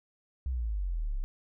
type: exponential sweep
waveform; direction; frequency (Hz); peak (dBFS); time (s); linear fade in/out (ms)
sine; down; 67.8 to 31.3; -29; 0.46-1.24; 0
effects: none